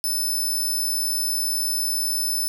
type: tone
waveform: 10% pulse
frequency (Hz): 5274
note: E8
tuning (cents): 0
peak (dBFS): -16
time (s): 0.04-2.48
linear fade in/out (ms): 0
effects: none